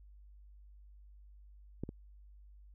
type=clicks; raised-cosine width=3 ms; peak=-24 / -29 dBFS; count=2; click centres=1.836 / 1.891 s; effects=added 50 Hz sine -54 dBFS peak until 2.74 s